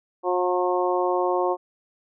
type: harmonic tone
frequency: 180 Hz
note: F#3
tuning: 47 cents flat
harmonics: 2 / 3 / 4 / 5 / 6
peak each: -24 / -26 / -27 / -28 / -29 dBFS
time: 0.23-1.57 s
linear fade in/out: 50 ms
effects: none